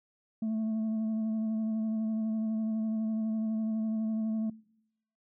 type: tone with vibrato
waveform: sine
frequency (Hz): 220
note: A3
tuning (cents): 0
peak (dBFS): -26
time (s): 0.42-4.5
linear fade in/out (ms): 5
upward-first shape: sine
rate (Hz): 12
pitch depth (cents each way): 22
effects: noise-tail reverb RT60 0.8 s tail -25 dB re dry + tanh soft clip ceiling -28 dBFS